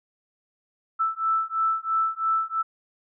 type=beating tone pair; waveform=sine; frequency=1319 / 1322 Hz; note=E6 / E6; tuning=+1 / +5 cents; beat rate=3 Hz; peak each=-25 dBFS; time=0.99-2.63 s; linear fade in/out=20 ms; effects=none